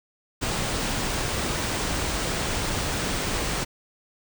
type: band-stop noise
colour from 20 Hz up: pink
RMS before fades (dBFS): -27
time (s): 0.41-3.65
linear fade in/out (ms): 20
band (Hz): 10000 to 15000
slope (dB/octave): 96
effects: none